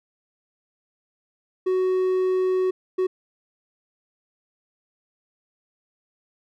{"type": "tone bursts at uneven times", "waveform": "triangle", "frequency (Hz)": 371.8, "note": "F#4", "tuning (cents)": 8, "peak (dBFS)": -17, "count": 2, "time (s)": [[1.66, 2.71], [2.98, 3.07]], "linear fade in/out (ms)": 10, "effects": []}